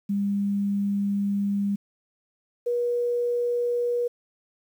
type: tone pair in turn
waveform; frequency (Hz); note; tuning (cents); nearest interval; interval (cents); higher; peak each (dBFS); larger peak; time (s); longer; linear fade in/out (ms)
sine; 200.9 / 481.6; G3 / B4; +43 / -44; octave + minor third; 1513; second; -22; neither; 0.09-1.76 / 2.66-4.08; first; 10
effects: 9-bit